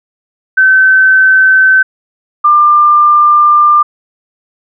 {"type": "tone pair in turn", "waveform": "sine", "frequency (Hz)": [1533, 1194.5], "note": ["G6", "D6"], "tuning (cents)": [-39, 29], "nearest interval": "major third", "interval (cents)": 432, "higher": "first", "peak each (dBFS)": -3, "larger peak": "neither", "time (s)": [[0.57, 1.83], [2.44, 3.83]], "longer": "second", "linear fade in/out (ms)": 10, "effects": []}